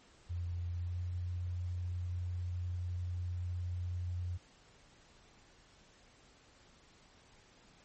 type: tone with pitch glide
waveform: sine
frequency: 87 to 88.83 Hz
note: F2 to F2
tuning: -6 to +30 cents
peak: -35 dBFS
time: 0.29-4.38 s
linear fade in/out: 20 ms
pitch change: +36 cents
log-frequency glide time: 0.74-1 s
effects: pink hiss -63 dBFS RMS until 7.84 s + MP3 32 kbps